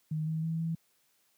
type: tone with pitch steps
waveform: sine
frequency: 155.6 / 159.2 / 162.7 / 164.1 Hz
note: D#3 / D#3 / E3 / E3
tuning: 0 / +40 / -22 / -8 cents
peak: -29 dBFS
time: 0.11-0.75 s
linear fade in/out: 5 ms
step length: 160 ms
effects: white hiss -71 dBFS RMS until 1.37 s + high-pass 100 Hz 12 dB/octave